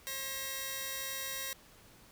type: tone pair together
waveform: 5% pulse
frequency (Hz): 536.3 / 1908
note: C5 / A#6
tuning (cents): +43 / +40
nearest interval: octave + minor seventh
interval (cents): 2197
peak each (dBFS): -30 / -28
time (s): 0.07-1.53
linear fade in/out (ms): 0
effects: pink hiss -59 dBFS RMS until 2.11 s